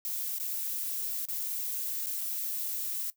violet noise with dropouts, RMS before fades -34 dBFS, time 0.05-3.1 s, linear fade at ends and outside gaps 0 ms, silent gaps 0.384-0.399 / 1.253-1.286 / 2.061-2.069 / 2.209-2.213 s, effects noise-tail reverb RT60 0.1 s tail -17 dB re dry

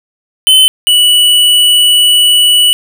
square tone pair in turn, 3050 / 2951 Hz, G7 / F#7, -48 / -5 cents, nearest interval minor second, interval 57 cents, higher first, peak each -3 / -5 dBFS, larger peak first, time 0.47-0.68 / 0.87-2.73 s, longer second, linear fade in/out 0 ms, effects none

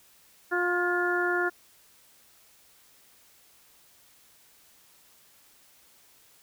harmonic tone with a mistuned harmonic, 354.4 Hz, F4, 25 cents sharp, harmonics 1 / 2 / 3 / 4 / 5, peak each -28 / -33 / -36 / -28 / -32 dBFS, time 0.51-1.5 s, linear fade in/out 20 ms, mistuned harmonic 5, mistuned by -35 cents, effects white hiss -59 dBFS RMS until 6.42 s

